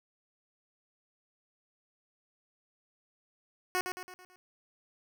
10% pulse tone with echo, 366 Hz, F#4, 19 cents flat, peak -20 dBFS, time 3.75-3.81 s, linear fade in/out 0 ms, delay 110 ms, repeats 5, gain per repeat -6 dB, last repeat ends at 4.36 s, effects none

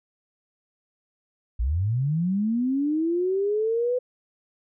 sine linear sweep, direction up, 52.3 to 505 Hz, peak -21 dBFS, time 1.59-3.99 s, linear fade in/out 10 ms, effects none

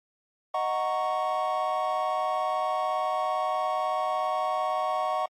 triangle chord, D# minor seventh, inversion none, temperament equal, 622.3 / 740 / 932.3 / 1108.7 Hz, D#5 / F#5 / A#5 / C#6, 0 / 0 / 0 / 0 cents, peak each -29 / -27 / -33 / -28 dBFS, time 0.54-5.26 s, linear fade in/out 5 ms, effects tanh soft clip ceiling -14 dBFS + AAC 48 kbps

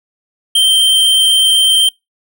square tone with vibrato, 3136 Hz, G7, in tune, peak -8 dBFS, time 0.55-1.89 s, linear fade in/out 5 ms, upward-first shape triangle, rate 16 Hz, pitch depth 12 cents each way, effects noise-tail reverb RT60 0.2 s tail -26 dB re dry

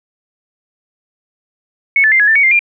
sine tone with pitch steps, 2207 / 1746 / 2092 / 1677 / 1778 / 2240 / 2104 / 2395 Hz, C#7 / A6 / C7 / G#6 / A6 / C#7 / C7 / D7, -8 / -14 / -1 / +16 / +18 / +18 / +9 / +33 cents, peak -7 dBFS, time 1.96-2.592 s, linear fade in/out 2 ms, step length 79 ms, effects none

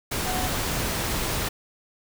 sine tone in noise, 740 Hz, F#5, in tune, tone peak -31 dBFS, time 0.26-0.48 s, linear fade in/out 10 ms, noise pink, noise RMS -27 dBFS, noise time 0.11-1.49 s, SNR -7 dB, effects none

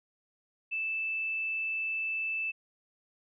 sine tone, 2637 Hz, E7, in tune, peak -30 dBFS, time 0.71-2.52 s, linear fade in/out 20 ms, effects none

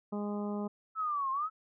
harmonic tone, 206.2 Hz, G#3, 12 cents flat, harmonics 1 / 2 / 3 / 4 / 5 / 6, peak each -34 / -40 / -44 / -46 / -48 / -50 dBFS, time 0.12-0.68 s, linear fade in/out 10 ms
sine linear two-way sweep, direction down then up, 1318.5 to 1046 to 1318.5 Hz, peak -30 dBFS, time 0.95-1.5 s, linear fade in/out 50 ms, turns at 1.31 s
effects none

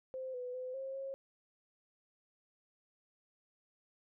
sine tone with pitch steps, 520 / 497.3 / 509 / 535 / 541 Hz, C5 / B4 / C5 / C5 / C#5, -11 / +12 / -48 / +38 / -42 cents, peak -39 dBFS, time 0.14-1.14 s, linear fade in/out 0 ms, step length 200 ms, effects none

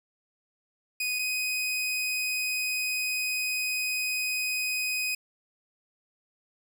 sawtooth tone pair in turn, 2489 / 2505 Hz, D#7 / D#7, 0 / +11 cents, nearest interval unison, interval 11 cents, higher second, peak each -24 dBFS, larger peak neither, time 1-1.19 / 1.19-5.15 s, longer second, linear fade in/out 5 ms, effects none

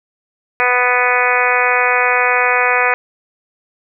harmonic tone, 247.7 Hz, B3, 5 cents sharp, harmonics 2 / 3 / 4 / 5 / 6 / 7 / 8 / 9 / 10, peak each -20 / -20 / -20 / -20 / -20 / -20 / -20 / -20 / -20 dBFS, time 0.6-2.94 s, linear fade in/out 0 ms, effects none

